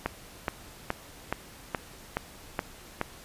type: click train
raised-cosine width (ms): 0.5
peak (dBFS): -12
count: 8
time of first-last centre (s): 0.06-3.014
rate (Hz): 2.37
effects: pink hiss -49 dBFS RMS until 3.24 s + resampled to 32000 Hz